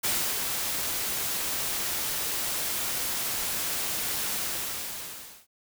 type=noise with ADSR envelope; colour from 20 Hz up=white; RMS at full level=-26 dBFS; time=0.03-5.47 s; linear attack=17 ms; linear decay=320 ms; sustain=-4 dB; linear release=1100 ms; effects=none